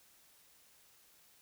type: silence
effects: white hiss -65 dBFS RMS until 1.41 s